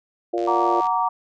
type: harmonic tone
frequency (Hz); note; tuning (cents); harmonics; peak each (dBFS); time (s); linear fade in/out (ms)
116.54; A#2; 0; 3 / 4 / 5 / 6; -23 / -29 / -28 / -27; 0.33-0.81; 10
type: click train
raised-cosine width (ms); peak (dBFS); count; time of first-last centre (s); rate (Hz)
0.2; -24; 42; 0.38-0.869; 83.9
type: chord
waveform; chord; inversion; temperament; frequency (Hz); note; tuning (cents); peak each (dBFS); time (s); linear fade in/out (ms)
sine; Gb augmented; none; equal with one note detuned; 740 / 932.3 / 1158.5; Gb5 / Bb5 / D6; 0 / 0 / -24; -24 / -21 / -24; 0.47-1.09; 10
effects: none